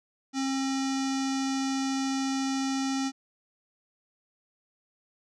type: tone with low-pass filter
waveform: square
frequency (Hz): 268.6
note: C4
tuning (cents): +46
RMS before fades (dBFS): -29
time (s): 0.33-3.12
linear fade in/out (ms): 50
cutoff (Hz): 6100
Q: 3.1
effects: none